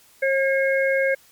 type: harmonic tone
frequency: 540 Hz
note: C#5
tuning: 45 cents flat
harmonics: 1 / 3 / 4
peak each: -19 / -24 / -25 dBFS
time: 0.22-1.15 s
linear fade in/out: 10 ms
effects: white hiss -54 dBFS RMS until 1.31 s + MP3 96 kbps